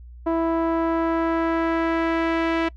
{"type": "tone with low-pass filter sweep", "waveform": "sawtooth", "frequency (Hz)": 329.6, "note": "E4", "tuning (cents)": 0, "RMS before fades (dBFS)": -22, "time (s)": [0.26, 2.69], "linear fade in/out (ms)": 10, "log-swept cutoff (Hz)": [930, 2500], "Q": 1.3, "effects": ["noise-tail reverb RT60 0.1 s tail -25 dB re dry", "added 60 Hz sine -39 dBFS peak until 2.76 s"]}